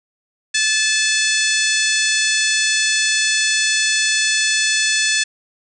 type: harmonic tone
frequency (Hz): 869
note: A5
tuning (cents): -22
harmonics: 2 / 3 / 4 / 5 / 6 / 7 / 8 / 9 / 10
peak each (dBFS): -20 / -22 / -23 / -24 / -25 / -25 / -26 / -27 / -27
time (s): 0.54-5.24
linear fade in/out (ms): 10
effects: none